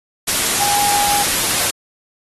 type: tone in noise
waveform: sine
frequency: 818 Hz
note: G#5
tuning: 26 cents flat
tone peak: -18 dBFS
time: 0.6-1.23 s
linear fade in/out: 10 ms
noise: white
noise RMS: -17 dBFS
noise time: 0.27-1.71 s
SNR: -4 dB
effects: AAC 32 kbps